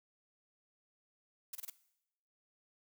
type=noise bursts; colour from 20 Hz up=blue; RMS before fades=-43 dBFS; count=4; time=1.53-1.7 s; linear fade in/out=5 ms; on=23 ms; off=26 ms; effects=noise-tail reverb RT60 0.8 s tail -18 dB re dry